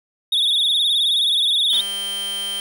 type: tone with vibrato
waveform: triangle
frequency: 3559 Hz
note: A7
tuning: 19 cents sharp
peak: -14 dBFS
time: 0.32-1.81 s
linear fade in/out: 5 ms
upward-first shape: sine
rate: 19 Hz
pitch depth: 100 cents each way
type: tone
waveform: square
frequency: 3137 Hz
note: G7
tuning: 1 cent sharp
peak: -24 dBFS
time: 1.7-2.6 s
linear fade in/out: 2 ms
type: click train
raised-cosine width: 0.2 ms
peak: -20 dBFS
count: 174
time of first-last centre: 1.73-2.599 s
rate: 199 Hz
effects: none